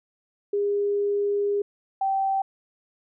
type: tone pair in turn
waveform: sine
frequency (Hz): 406.6 / 776.7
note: G#4 / G5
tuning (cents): -37 / -16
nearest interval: major seventh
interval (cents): 1121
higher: second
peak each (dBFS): -21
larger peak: neither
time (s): 0.53-1.62 / 2.01-2.42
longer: first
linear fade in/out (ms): 5
effects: none